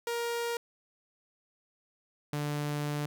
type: tone pair in turn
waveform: sawtooth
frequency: 470.3 / 147.24 Hz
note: A#4 / D3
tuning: +15 / +5 cents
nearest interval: octave + minor sixth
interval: 2010 cents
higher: first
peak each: -27 dBFS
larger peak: neither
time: 0.07-0.57 / 2.33-3.06 s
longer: second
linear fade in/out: 2 ms
effects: none